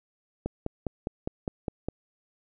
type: click train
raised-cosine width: 2 ms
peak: -16 dBFS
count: 8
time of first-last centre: 0.46-1.886 s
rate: 4.91 Hz
effects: none